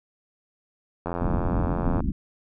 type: click train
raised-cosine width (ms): 1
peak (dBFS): -15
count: 83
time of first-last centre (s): 1.06-2.005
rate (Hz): 86.8
type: low-pass noise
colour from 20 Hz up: pink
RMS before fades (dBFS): -25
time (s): 1.21-2.12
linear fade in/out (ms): 5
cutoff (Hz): 320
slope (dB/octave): 96
effects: none